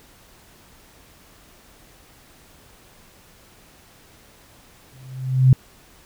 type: tone with exponential growth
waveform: sine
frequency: 130.1 Hz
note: C3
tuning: 9 cents flat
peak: -6 dBFS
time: 4.93-5.53 s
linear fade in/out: 2 ms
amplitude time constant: 130 ms
effects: pink hiss -51 dBFS RMS until 6.05 s